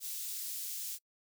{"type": "high-pass noise", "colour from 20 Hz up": "white", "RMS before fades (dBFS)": -40, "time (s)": [0, 0.99], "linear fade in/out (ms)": 50, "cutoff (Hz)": 4500, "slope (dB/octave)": 12, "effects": ["noise-tail reverb RT60 0.1 s tail -26 dB re dry"]}